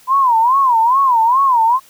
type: tone with vibrato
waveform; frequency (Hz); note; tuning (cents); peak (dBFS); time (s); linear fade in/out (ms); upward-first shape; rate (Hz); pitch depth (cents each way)
sine; 994; B5; +11; -9; 0.07-1.8; 50; sine; 2.4; 190
effects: white hiss -47 dBFS RMS until 1.89 s